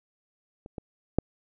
clicks, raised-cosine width 2 ms, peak -29 / -22 / -8 dBFS, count 3, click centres 0.661 / 0.782 / 1.186 s, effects none

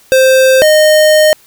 square tone pair in turn, 523.3 / 615.7 Hz, C5 / D#5, 0 / -18 cents, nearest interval minor third, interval 282 cents, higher second, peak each -5 dBFS, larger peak neither, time 0.12-0.62 / 0.62-1.33 s, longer second, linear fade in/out 0 ms, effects white hiss -45 dBFS RMS until 1.46 s

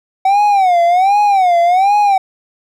triangle tone with vibrato, 754 Hz, F#5, 32 cents sharp, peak -6 dBFS, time 0.25-2.18 s, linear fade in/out 5 ms, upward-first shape sine, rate 1.3 Hz, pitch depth 170 cents each way, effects none

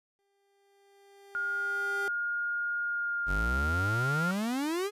30% pulse tone with exponential growth, 398.3 Hz, G4, 28 cents sharp, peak -32 dBFS, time 0.19-2.08 s, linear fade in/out 0 ms, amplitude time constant 410 ms
sine tone with pitch glide, 1421 to 1397.4 Hz, F6 to F6, +30 to +1 cents, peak -29 dBFS, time 1.35-4.31 s, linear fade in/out 0 ms, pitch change -29 cents, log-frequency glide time 2.82-3.59 s
45% pulse exponential sweep, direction up, 44.12 to 424.2 Hz, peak -29 dBFS, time 3.26-4.91 s, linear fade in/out 50 ms
effects resampled to 32000 Hz

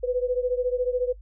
sine beating tone pair, 493.9 / 507.9 Hz, B4 / B4, 0 / +48 cents, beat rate 14 Hz, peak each -24 / -27 dBFS, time 0.03-1.13 s, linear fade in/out 10 ms, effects noise-tail reverb RT60 0.1 s tail -23 dB re dry + added 50 Hz sine -42 dBFS peak until 1.21 s

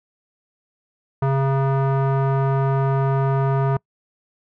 square tone with low-pass filter, 135.9 Hz, C#3, 34 cents flat, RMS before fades -19 dBFS, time 1.22-3.77 s, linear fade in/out 5 ms, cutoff 1100 Hz, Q 2, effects noise-tail reverb RT60 0.1 s tail -26 dB re dry

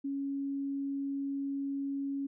sine tone, 277.2 Hz, C#4, in tune, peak -32 dBFS, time 0.04-2.27 s, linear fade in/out 10 ms, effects none

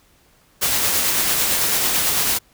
white noise with tremolo, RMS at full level -18 dBFS, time 0.61-2.39 s, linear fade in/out 20 ms, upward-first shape sine, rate 9 Hz, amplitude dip 25%, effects pink hiss -56 dBFS RMS until 2.53 s

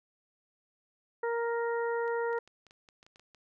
harmonic tone, 467.1 Hz, A#4, 3 cents sharp, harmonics 1 / 2 / 3 / 4, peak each -30 / -36 / -40 / -42 dBFS, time 1.23-2.39 s, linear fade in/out 5 ms
clicks, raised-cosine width 0.2 ms, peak -39 dBFS, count 12, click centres 2.079 / 2.33 / 2.381 / 2.476 / 2.667 / 2.709 / 2.888 / 3.029 / 3.065 / 3.159 / 3.196 / 3.347 s
effects none

